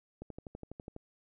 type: click train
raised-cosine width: 2 ms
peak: -30 dBFS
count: 10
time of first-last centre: 0.22-0.964 s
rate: 12.1 Hz
effects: none